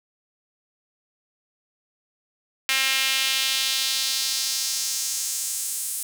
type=tone with high-pass filter sweep; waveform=sawtooth; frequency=266.3 Hz; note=C4; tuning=31 cents sharp; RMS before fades=-25 dBFS; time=2.69-6.03 s; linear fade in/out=0 ms; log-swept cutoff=2300 to 9400 Hz; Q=1.7; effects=none